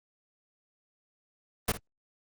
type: noise with echo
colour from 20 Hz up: pink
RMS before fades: -26 dBFS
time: 1.68-1.72 s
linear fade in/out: 5 ms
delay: 54 ms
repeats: 1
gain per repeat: -13 dB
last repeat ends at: 1.774 s
effects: Opus 32 kbps